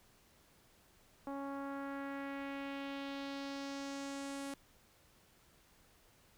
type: tone with low-pass filter sweep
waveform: sawtooth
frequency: 277.2 Hz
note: C#4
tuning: in tune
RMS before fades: -43 dBFS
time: 1.27-4.54 s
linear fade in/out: 2 ms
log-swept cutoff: 1000 to 10000 Hz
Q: 1.8
effects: pink hiss -67 dBFS RMS until 6.37 s